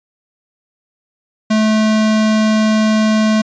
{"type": "tone", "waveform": "square", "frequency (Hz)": 216.8, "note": "A3", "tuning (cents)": -25, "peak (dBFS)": -11, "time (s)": [1.5, 3.42], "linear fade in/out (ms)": 10, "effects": ["resampled to 16000 Hz"]}